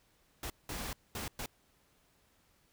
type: noise bursts at uneven times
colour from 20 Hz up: pink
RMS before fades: -40 dBFS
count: 4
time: 0.43-0.5 / 0.69-0.93 / 1.15-1.28 / 1.39-1.46 s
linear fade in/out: 2 ms
effects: pink hiss -70 dBFS RMS until 2.72 s